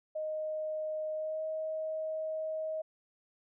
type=tone with pitch glide; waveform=sine; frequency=621 to 630.4 Hz; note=D#5 to D#5; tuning=-3 to +23 cents; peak=-33 dBFS; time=0.15-2.82 s; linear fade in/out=10 ms; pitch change=+26 cents; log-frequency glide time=1.14-1.44 s; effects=none